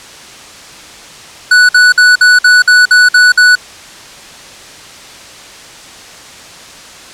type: tone bursts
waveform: square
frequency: 1480 Hz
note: F#6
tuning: in tune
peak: -3 dBFS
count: 9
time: 1.51-3.554 s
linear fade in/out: 5 ms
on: 180 ms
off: 53 ms
effects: white hiss -32 dBFS RMS until 7.13 s + low-pass 7000 Hz 12 dB/octave